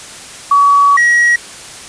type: tone pair in turn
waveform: sine / triangle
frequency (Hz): 1134 / 1907.2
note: C#6 / A#6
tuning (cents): +39 / +39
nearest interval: major sixth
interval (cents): 900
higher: second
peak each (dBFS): -5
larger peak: neither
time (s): 0.51-0.97 / 0.97-1.36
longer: first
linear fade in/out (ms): 5
effects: white hiss -31 dBFS RMS until 1.88 s + resampled to 22050 Hz